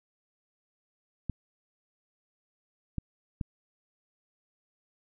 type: clicks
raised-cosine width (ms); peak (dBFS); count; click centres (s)
5; -19; 3; 1.297 / 2.983 / 3.412
effects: none